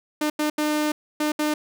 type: tone bursts at uneven times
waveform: sawtooth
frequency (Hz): 301.9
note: D4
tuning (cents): +48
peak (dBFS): -17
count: 5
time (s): 0.21-0.3 / 0.39-0.5 / 0.58-0.92 / 1.2-1.32 / 1.39-1.54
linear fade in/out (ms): 5
effects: none